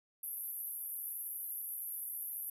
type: band-pass noise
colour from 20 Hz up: pink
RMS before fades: -42 dBFS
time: 0.23-2.5 s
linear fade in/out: 5 ms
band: 11000 to 13000 Hz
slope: 96 dB/octave
effects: none